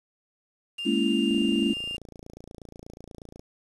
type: tone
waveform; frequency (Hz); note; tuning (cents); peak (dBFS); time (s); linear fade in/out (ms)
triangle; 2800; F7; +4; -29; 0.78-1.97; 10
type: chord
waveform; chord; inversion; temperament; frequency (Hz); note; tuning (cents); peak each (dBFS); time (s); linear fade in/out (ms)
sine; A# half-diminished seventh; third; just; 209.8 / 233.1 / 279.7 / 335.6; G#3 / A#3 / C#4 / E4; +18 / 0 / +16 / +31; -27; 0.85-1.74; 20
type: click train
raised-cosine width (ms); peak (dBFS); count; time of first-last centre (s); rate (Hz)
2; -30; 60; 1.31-3.395; 28.3
effects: resampled to 24000 Hz + 8-bit